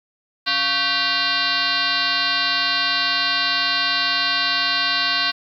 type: tone with frequency modulation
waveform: sine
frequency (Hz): 2794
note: F7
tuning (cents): 0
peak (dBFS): -17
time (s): 0.46-5.32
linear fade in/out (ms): 20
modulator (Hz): 419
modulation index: 4.3
effects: 9-bit